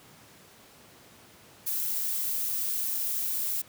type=noise; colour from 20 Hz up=violet; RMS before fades=-30 dBFS; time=1.66-3.62 s; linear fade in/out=10 ms; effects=pink hiss -54 dBFS RMS until 3.68 s + high-pass 100 Hz 12 dB/octave